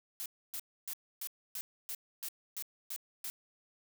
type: noise bursts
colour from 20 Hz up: blue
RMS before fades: -40 dBFS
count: 10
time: 0.2-3.3 s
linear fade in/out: 0 ms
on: 58 ms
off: 280 ms
effects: none